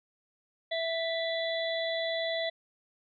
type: harmonic tone with a mistuned harmonic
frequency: 659.3 Hz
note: E5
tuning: in tune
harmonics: 1 / 3 / 5 / 6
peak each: -31 / -36 / -38 / -39 dBFS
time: 0.71-2.5 s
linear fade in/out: 10 ms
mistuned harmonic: 5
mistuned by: +74 cents
effects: none